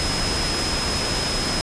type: tone in noise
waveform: sine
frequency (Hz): 5110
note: D#8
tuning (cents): +45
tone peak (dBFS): -26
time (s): 0-1.61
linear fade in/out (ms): 0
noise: pink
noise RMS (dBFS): -24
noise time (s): 0-1.61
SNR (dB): -5
effects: resampled to 22050 Hz